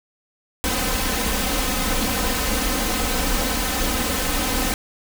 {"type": "noise with comb filter", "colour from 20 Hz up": "pink", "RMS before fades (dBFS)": -22, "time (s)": [0.64, 4.74], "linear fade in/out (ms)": 0, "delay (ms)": 3.9, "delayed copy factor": 1, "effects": []}